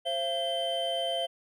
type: tone cluster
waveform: triangle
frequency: 529 / 679 / 3102 Hz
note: C5 / F5 / G7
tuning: +19 / -49 / -19 cents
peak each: -33 / -29 / -31 dBFS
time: 0.05-1.27 s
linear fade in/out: 20 ms
effects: none